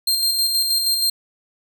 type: tone with tremolo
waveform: sawtooth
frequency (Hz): 4186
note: C8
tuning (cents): 0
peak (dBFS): -13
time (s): 0.07-1.1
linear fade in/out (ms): 5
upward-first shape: square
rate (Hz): 6.3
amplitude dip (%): 35
effects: none